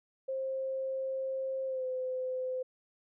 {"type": "tone with pitch glide", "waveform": "sine", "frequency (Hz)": [530, 512.5], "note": ["C5", "C5"], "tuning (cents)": [22, -36], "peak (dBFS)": -32, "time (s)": [0.28, 2.63], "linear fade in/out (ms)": 10, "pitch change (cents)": -58, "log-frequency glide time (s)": [1.66, 1.85], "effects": []}